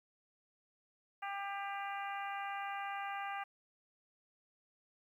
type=harmonic tone; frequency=398.1 Hz; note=G4; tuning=27 cents sharp; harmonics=2 / 3 / 4 / 5 / 6 / 7; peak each=-41 / -45 / -47 / -49 / -51 / -52 dBFS; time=1.22-3.44 s; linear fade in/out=10 ms; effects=12-bit